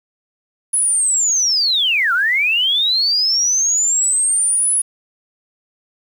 sine linear two-way sweep, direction down then up, 10420 to 1345 to 10420 Hz, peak -13 dBFS, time 0.73-4.82 s, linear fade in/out 10 ms, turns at 2.13 s, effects 7-bit

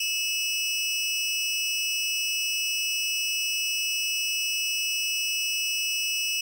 25% pulse tone pair together, 2616 / 2912 Hz, E7 / F#7, -14 / -28 cents, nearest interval major second, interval 186 cents, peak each -24 / -25 dBFS, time 0-6.41 s, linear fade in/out 5 ms, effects none

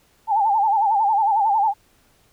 sine tone with vibrato, 843 Hz, G#5, 26 cents sharp, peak -15 dBFS, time 0.27-1.74 s, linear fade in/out 50 ms, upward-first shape sine, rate 11 Hz, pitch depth 120 cents each way, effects pink hiss -59 dBFS RMS until 2.32 s

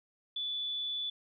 sine tone, 3466 Hz, A7, 27 cents flat, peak -33 dBFS, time 0.36-1.1 s, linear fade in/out 5 ms, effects none

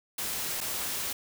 white noise with dropouts, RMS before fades -33 dBFS, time 0.18-1.13 s, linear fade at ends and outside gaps 5 ms, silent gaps 0.606-0.611 s, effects none

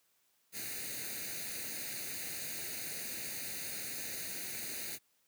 white noise with comb filter, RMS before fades -41 dBFS, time 0.52-4.99 s, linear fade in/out 50 ms, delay 0.46 ms, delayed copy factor +0.8, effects white hiss -74 dBFS RMS until 5.27 s + high-pass 100 Hz 12 dB/octave

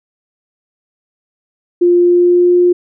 sine tone with pitch glide, 350.8 to 354.7 Hz, F4 to F4, +8 to +27 cents, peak -6 dBFS, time 1.81-2.73 s, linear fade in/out 10 ms, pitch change +19 cents, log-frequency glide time 1.98-2.54 s, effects none

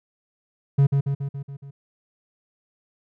triangle tone with echo, 139.2 Hz, C#3, 8 cents sharp, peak -11 dBFS, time 0.78-0.87 s, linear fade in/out 10 ms, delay 140 ms, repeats 6, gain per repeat -4 dB, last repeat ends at 1.71 s, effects none

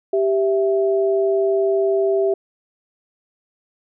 sine tone pair together, 392 / 659.9 Hz, G4 / E5, 0 / +2 cents, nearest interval major sixth, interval 902 cents, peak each -16 / -21 dBFS, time 0.13-2.34 s, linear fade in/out 5 ms, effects none

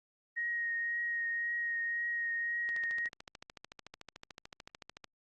sine tone with vibrato, 1875 Hz, A#6, 10 cents sharp, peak -32 dBFS, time 0.36-3.09 s, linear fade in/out 20 ms, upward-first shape triangle, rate 1.9 Hz, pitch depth 17 cents each way
click train, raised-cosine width 0.2 ms, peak -29 dBFS, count 33, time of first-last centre 2.69-5.043 s, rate 13.6 Hz
effects Opus 24 kbps

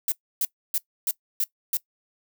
violet noise bursts, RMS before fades -24 dBFS, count 6, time 0.08-1.77 s, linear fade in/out 2 ms, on 40 ms, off 290 ms, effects noise-tail reverb RT60 0.1 s tail -20 dB re dry

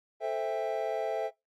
triangle chord, A minor seventh, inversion none, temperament equal with one note detuned, 440 / 523.3 / 659.3 / 796.8 Hz, A4 / C5 / E5 / G5, 0 / 0 / 0 / +28 cents, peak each -33 / -35 / -30 / -35 dBFS, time 0.2-1.31 s, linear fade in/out 50 ms, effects noise-tail reverb RT60 0.2 s tail -21 dB re dry + Opus 48 kbps

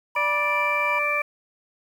triangle tone with tremolo, 975 Hz, B5, 23 cents flat, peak -24 dBFS, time 0.15-0.99 s, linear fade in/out 5 ms, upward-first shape triangle, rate 2.8 Hz, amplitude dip 40%
harmonic tone, 587.3 Hz, D5, in tune, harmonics 1 / 2 / 3 / 4, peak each -29 / -27 / -32 / -23 dBFS, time 0.16-1.22 s, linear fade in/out 5 ms
effects 8-bit

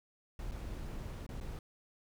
brown noise with dropouts, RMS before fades -42 dBFS, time 0.39-1.59 s, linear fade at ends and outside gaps 2 ms, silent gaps 0.513-0.518 / 1.265-1.29 / 1.402-1.41 s, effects none

